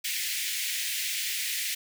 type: high-pass noise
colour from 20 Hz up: pink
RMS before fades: -31 dBFS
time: 0.04-1.75 s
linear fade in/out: 10 ms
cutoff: 1900 Hz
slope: 48 dB/octave
effects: none